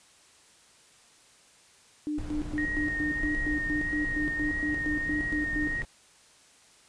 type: tone with tremolo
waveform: sine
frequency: 300 Hz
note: D4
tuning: 37 cents sharp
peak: -28 dBFS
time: 2.07-5.75 s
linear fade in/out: 0 ms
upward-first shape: square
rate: 4.3 Hz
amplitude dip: 80%
type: noise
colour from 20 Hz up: brown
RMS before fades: -37 dBFS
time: 2.18-5.85 s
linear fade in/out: 2 ms
type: tone with vibrato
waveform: sine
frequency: 1864.7 Hz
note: A#6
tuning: in tune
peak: -29 dBFS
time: 2.58-5.82 s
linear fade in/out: 0 ms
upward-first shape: sine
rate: 1.6 Hz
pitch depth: 21 cents each way
effects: white hiss -58 dBFS RMS until 6.88 s + resampled to 22050 Hz